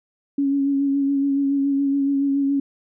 sine tone with vibrato, 278 Hz, C#4, 5 cents sharp, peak -17 dBFS, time 0.38-2.6 s, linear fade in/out 5 ms, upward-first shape sine, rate 7.1 Hz, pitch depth 24 cents each way, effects none

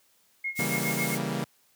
sine tone with tremolo, 2154 Hz, C7, 50 cents sharp, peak -27 dBFS, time 0.44-1.15 s, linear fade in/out 5 ms, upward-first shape sine, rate 7.3 Hz, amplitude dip 85%
pink high-pass noise, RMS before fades -35 dBFS, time 0.55-1.2 s, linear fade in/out 50 ms, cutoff 6200 Hz, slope 12 dB/octave
sawtooth chord, C# diminished seventh, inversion none, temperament equal, 138.59 / 164.81 / 196 / 233.1 Hz, C#3 / E3 / G3 / Bb3, 0 / 0 / 0 / 0 cents, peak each -30 dBFS, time 0.59-1.44 s, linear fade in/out 0 ms
effects white hiss -65 dBFS RMS until 1.75 s + high-pass 80 Hz 12 dB/octave

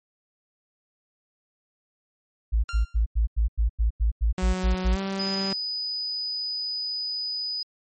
sine tone bursts, 55.4 Hz, A1, 13 cents sharp, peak -18 dBFS, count 12, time 2.52-4.961 s, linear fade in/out 20 ms, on 120 ms, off 91 ms
sawtooth tone with exponential decay, 1387 Hz, F6, 12 cents flat, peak -27 dBFS, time 2.69-3.04 s, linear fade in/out 0 ms, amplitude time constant 75 ms
sawtooth tone with pitch glide, 185 to 194.2 Hz, F#3 to G3, 0 to -16 cents, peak -23 dBFS, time 4.38-5.53 s, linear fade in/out 0 ms, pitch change +84 cents, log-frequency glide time 4.91-4.98 s
sine tone, 4978 Hz, D#8, in tune, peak -27 dBFS, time 5.19-7.63 s, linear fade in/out 5 ms
effects MP3 32 kbps

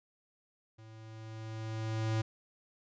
square tone with level ramp, 110.6 Hz, A2, 9 cents sharp, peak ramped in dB -52 to -29 dBFS, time 0.78-2.22 s, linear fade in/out 10 ms, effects resampled to 16000 Hz

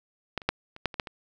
clicks, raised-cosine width 0.3 ms, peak -13 / -27 / -7 / -27 / -9 / -23 / -11 / -22 dBFS, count 8, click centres 0.377 / 0.418 / 0.49 / 0.764 / 0.857 / 0.942 / 0.998 / 1.072 s, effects none

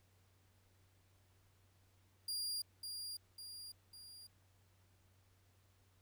sawtooth tone with echo, 4807 Hz, D8, 39 cents sharp, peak -36 dBFS, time 2.28-2.62 s, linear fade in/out 5 ms, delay 550 ms, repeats 3, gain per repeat -5 dB, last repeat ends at 4.27 s, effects added 94 Hz sine -70 dBFS peak until 6.01 s + pink hiss -75 dBFS RMS until 6.01 s

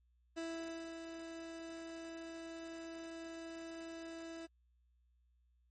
30% pulse tone with ADSR envelope, 329.6 Hz, E4, in tune, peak -37 dBFS, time 0.36-4.47 s, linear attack 21 ms, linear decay 550 ms, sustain -6 dB, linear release 18 ms, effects added 60 Hz sine -70 dBFS peak until 5.7 s + MP3 32 kbps

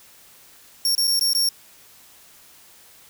sawtooth tone with dropouts, 5510 Hz, F8, 24 cents flat, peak -15 dBFS, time 0.85-1.49 s, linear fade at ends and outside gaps 2 ms, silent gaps 0.951-0.979 / 1.072-1.076 / 1.194-1.21 / 1.333-1.349 s, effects white hiss -50 dBFS RMS until 3.09 s

